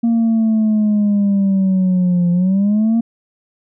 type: linear two-way sweep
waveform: sine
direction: down then up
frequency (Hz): 233.1 to 173.4 to 233.1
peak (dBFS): -9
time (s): 0.03-3.01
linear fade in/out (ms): 10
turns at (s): 2.31
effects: tanh soft clip ceiling -10 dBFS